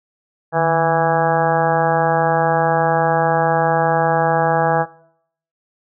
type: harmonic tone with a mistuned harmonic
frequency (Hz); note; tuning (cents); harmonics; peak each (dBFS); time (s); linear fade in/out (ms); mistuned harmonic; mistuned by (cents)
164.81; E3; 0; 1 / 2 / 3 / 4 / 5 / 6 / 7 / 8 / 9 / 10; -22 / -29 / -20 / -19 / -18 / -28 / -27 / -29 / -30 / -26; 0.52-4.86; 50; 1; -100
effects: noise-tail reverb RT60 0.7 s tail -21 dB re dry